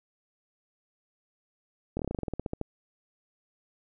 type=slowing click train; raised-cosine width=2 ms; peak=-18 dBFS; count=15; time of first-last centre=1.97-2.613 s; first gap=23 ms; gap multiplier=1.1; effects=none